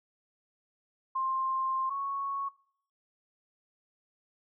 sine tone pair in turn, 1055 / 1106.5 Hz, C6 / C#6, +14 / -3 cents, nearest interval minor second, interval 83 cents, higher second, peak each -28 / -31 dBFS, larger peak first, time 1.15-1.9 / 1.9-2.49 s, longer first, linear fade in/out 10 ms, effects noise-tail reverb RT60 0.6 s tail -20 dB re dry

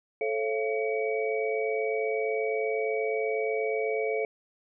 sine tone cluster, 436.8 / 545 / 680 / 2267 Hz, A4 / C#5 / F5 / C#7, -13 / -29 / -46 / +38 cents, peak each -28 / -33 / -34 / -35 dBFS, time 0.21-4.25 s, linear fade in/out 2 ms, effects none

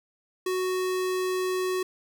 square tone, 370 Hz, F#4, in tune, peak -26 dBFS, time 0.46-1.83 s, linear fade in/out 5 ms, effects none

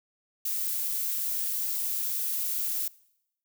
violet noise, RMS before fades -30 dBFS, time 0.45-2.88 s, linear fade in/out 5 ms, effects noise-tail reverb RT60 0.8 s tail -22 dB re dry

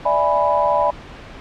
sine chord, E dominant seventh, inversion third, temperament equal, 587.3 / 659.3 / 830.6 / 987.8 Hz, D5 / E5 / G#5 / B5, 0 / 0 / 0 / 0 cents, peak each -19 / -22 / -21 / -18 dBFS, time 0.05-0.91 s, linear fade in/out 10 ms, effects pink hiss -37 dBFS RMS until 1.4 s + low-pass 3000 Hz 12 dB/octave

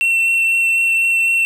triangle tone with vibrato, 2705 Hz, E7, 44 cents sharp, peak -11 dBFS, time 0.01-1.45 s, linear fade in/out 0 ms, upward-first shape sine, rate 4 Hz, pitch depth 9 cents each way, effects none

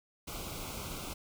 pink band-stop noise, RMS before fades -41 dBFS, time 0.27-1.14 s, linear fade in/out 10 ms, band 1500 to 2100 Hz, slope 96 dB/octave, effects none

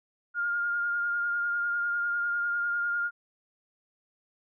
sine tone with vibrato, 1411 Hz, F6, 17 cents sharp, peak -26 dBFS, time 0.34-3.11 s, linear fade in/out 50 ms, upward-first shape triangle, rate 10 Hz, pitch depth 20 cents each way, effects none

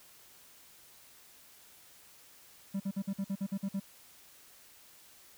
triangle tone bursts, 196 Hz, G3, in tune, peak -29 dBFS, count 10, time 2.74-3.8 s, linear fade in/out 10 ms, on 61 ms, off 50 ms, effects white hiss -58 dBFS RMS until 5.37 s

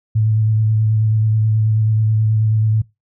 sine tone with vibrato, 109.1 Hz, A2, 14 cents flat, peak -12 dBFS, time 0.15-2.82 s, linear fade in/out 10 ms, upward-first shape square, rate 9.3 Hz, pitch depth 15 cents each way, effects noise-tail reverb RT60 0.2 s tail -20 dB re dry

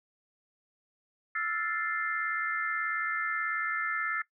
sine chord, F major seventh, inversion third, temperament equal, 1318.5 / 1396.9 / 1760 / 2093 Hz, E6 / F6 / A6 / C7, 0 / 0 / 0 / 0 cents, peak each -34 / -38 / -33 / -36 dBFS, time 1.35-4.22 s, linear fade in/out 5 ms, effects noise-tail reverb RT60 0.1 s tail -18 dB re dry

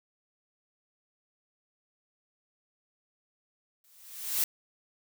blue noise with exponential growth, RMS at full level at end -25 dBFS, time 3.84-4.44 s, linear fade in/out 2 ms, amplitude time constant 130 ms, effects none

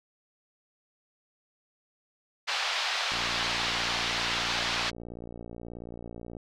white band-pass noise, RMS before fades -30 dBFS, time 2.47-4.91 s, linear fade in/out 20 ms, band 640 to 4500 Hz, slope 24 dB/octave
click train, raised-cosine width 2 ms, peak -28 dBFS, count 191, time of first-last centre 3.12-6.368 s, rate 58.5 Hz
effects none

